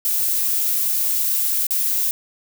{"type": "noise with dropouts", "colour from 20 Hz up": "violet", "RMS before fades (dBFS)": -20, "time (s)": [0.05, 2.11], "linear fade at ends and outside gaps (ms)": 1, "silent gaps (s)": [1.668, 1.707], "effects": []}